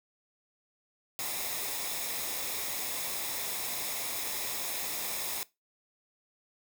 white noise with comb filter, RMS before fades -35 dBFS, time 1.19-5.43 s, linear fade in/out 0 ms, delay 0.67 ms, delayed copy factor -0.5, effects noise-tail reverb RT60 0.2 s tail -19 dB re dry

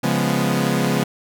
sawtooth chord, C# dominant seventh, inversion none, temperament equal, 138.59 / 174.61 / 207.7 / 246.9 Hz, C#3 / E#3 / G#3 / B3, 0 / 0 / 0 / 0 cents, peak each -19 dBFS, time 0.03-1.04 s, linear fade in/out 10 ms, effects none

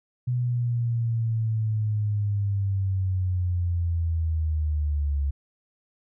sine linear sweep, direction down, 124.4 to 69.5 Hz, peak -22 dBFS, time 0.27-5.31 s, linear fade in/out 10 ms, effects none

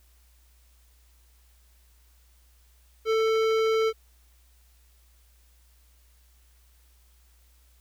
sine tone with hard clipping, 443.5 Hz, A4, 14 cents sharp, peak -23 dBFS, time 3.05-3.93 s, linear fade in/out 50 ms, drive 16 dB, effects added 60 Hz sine -57 dBFS peak until 7.8 s + white hiss -65 dBFS RMS until 7.8 s

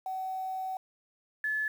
sine tone pair in turn, 755 / 1723.5 Hz, F#5 / A6, +35 / -36 cents, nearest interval octave + major second, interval 1429 cents, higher second, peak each -32 / -28 dBFS, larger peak second, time 0.06-0.77 / 1.44-1.68 s, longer first, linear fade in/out 2 ms, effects 9-bit

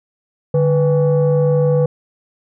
sine tone pair together, 147.77 / 493.9 Hz, D3 / B4, +11 / 0 cents, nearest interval octave + major sixth, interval 2089 cents, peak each -12 dBFS, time 0.54-1.86 s, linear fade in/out 5 ms, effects tanh soft clip ceiling -8 dBFS

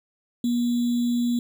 sine tone with sample-and-hold, 240 Hz, B3, 49 cents flat, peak -20 dBFS, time 0.44-1.39 s, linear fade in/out 2 ms, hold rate 3675 Hz, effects none

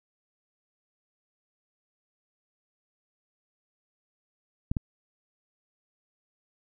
clicks, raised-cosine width 5 ms, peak -15 dBFS, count 2, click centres 4.715 / 4.768 s, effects none

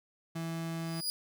35% pulse tone, 164.81 Hz, E3, in tune, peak -33 dBFS, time 0.35-1.01 s, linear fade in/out 10 ms
sawtooth tone with exponential growth, 4900 Hz, D#8, 27 cents flat, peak -28 dBFS, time 0.74-1.1 s, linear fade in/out 0 ms, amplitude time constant 77 ms
effects none

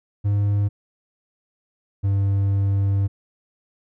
triangle tone pair in turn, 101.8 / 98.84 Hz, G#2 / G2, -34 / +15 cents, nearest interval minor second, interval 51 cents, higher first, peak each -15 dBFS, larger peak neither, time 0.24-0.69 / 2.03-3.08 s, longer second, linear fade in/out 20 ms, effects none

